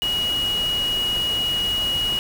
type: tone in noise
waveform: sine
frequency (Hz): 2900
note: F#7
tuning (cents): -35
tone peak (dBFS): -20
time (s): 0.02-2.19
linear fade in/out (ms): 0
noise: pink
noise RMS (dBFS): -32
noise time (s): 0.02-2.19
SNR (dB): +9
effects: none